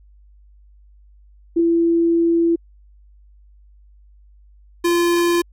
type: tone pair in turn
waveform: sine / square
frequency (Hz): 335.9 / 344.9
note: E4 / F4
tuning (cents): +33 / -22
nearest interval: unison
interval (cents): 45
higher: second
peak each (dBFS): -13 / -15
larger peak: first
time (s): 1.56-2.56 / 4.84-5.42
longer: first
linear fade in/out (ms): 10
effects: added 50 Hz sine -46 dBFS peak until 5.52 s + AAC 64 kbps